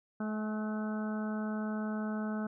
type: harmonic tone with a mistuned harmonic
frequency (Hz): 214.9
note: A3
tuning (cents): -41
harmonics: 1 / 2 / 3 / 4 / 5 / 6 / 7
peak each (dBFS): -33 / -45 / -44 / -48 / -52 / -47 / -47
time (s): 0.2-2.47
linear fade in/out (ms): 5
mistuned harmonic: 4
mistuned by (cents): -22
effects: none